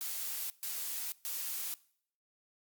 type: noise bursts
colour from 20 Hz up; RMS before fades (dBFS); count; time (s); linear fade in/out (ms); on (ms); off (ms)
blue; -38; 3; 0.01-1.74; 0; 490; 130
effects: noise-tail reverb RT60 0.6 s tail -21 dB re dry + Opus 48 kbps